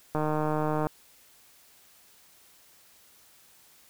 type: click train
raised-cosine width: 1 ms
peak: -15 dBFS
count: 111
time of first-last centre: 0.15-0.869 s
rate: 153 Hz
effects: white hiss -58 dBFS RMS until 3.89 s